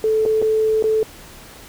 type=tone with dropouts; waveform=sine; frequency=437.1 Hz; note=A4; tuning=11 cents flat; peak=-14 dBFS; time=0.04-1.03 s; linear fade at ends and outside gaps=1 ms; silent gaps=0.253-0.26 / 0.417-0.424 / 0.825-0.84 s; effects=pink hiss -41 dBFS RMS until 1.68 s